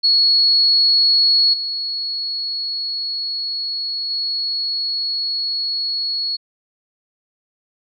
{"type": "tone with level steps", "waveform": "sine", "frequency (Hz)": 4354, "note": "C#8", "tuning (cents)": -32, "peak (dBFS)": [-11, -21, -19], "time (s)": [0.03, 6.37], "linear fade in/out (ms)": 20, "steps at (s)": [1.53, 4.1], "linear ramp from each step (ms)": 10, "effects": []}